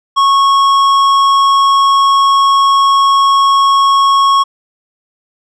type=tone with tanh clipping; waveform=triangle; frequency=1100 Hz; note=C#6; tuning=14 cents flat; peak=-8 dBFS; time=0.16-4.44 s; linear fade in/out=20 ms; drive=15 dB; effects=none